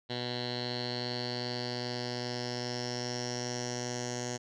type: tone with low-pass filter sweep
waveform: 10% pulse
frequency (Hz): 122.5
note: B2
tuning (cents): -14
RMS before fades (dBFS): -36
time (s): 0.09-4.38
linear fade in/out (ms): 20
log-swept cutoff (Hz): 3900 to 6300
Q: 8.6
effects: none